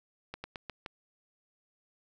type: slowing click train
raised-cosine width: 0.3 ms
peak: -23 dBFS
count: 5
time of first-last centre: 0.34-0.862 s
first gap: 100 ms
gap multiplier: 1.18
effects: none